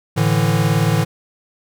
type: chord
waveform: square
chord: A suspended fourth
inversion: none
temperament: equal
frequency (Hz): 110 / 146.83 / 164.81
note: A2 / D3 / E3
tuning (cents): 0 / 0 / 0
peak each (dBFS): -19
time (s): 0.16-1.05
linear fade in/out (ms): 20
effects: none